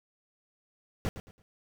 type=noise with echo; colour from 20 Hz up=brown; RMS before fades=-30 dBFS; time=1.05-1.09 s; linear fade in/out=0 ms; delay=110 ms; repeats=3; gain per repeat=-11 dB; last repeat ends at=1.42 s; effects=none